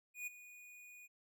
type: tone with ADSR envelope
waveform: square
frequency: 2459 Hz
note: D#7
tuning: 21 cents flat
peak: -40 dBFS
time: 0.14-1.08 s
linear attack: 130 ms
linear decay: 14 ms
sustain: -15 dB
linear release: 29 ms
effects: none